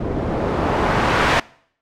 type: noise with low-pass filter sweep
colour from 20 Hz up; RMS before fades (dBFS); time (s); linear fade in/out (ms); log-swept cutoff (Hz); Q
white; -19; 0-1.4; 5; 350 to 1900; 0.77
effects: noise-tail reverb RT60 0.6 s tail -23 dB re dry